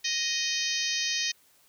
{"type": "harmonic tone", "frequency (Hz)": 622.3, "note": "D#5", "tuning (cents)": 0, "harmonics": [3, 4, 5, 6, 7, 8, 9, 10], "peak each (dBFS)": [-35, -35, -35, -35, -35, -35, -35, -35], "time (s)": [0.04, 1.32], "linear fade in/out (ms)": 10, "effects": ["white hiss -62 dBFS RMS until 1.68 s"]}